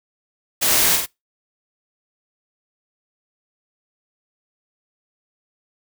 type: noise with echo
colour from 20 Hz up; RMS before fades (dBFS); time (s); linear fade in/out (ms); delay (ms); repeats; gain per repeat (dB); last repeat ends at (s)
white; -18; 0.61-0.97; 20; 47; 2; -4; 1.064
effects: noise-tail reverb RT60 0.2 s tail -24 dB re dry